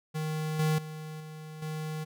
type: tone with level steps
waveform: square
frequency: 155.56 Hz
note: D#3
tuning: in tune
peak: -31 / -25 / -39 / -42 / -34 dBFS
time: 0.14-2.05 s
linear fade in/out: 20 ms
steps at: 0.59 / 0.78 / 1.2 / 1.62 s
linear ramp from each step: 5 ms
effects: none